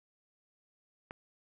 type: click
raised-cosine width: 0.5 ms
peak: -27 dBFS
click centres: 1.109 s
effects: none